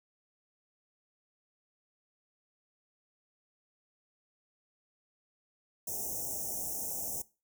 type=band-stop noise; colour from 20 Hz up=white; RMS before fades=-37 dBFS; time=5.87-7.22 s; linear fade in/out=5 ms; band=860 to 5600 Hz; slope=96 dB/octave; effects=noise-tail reverb RT60 0.3 s tail -20 dB re dry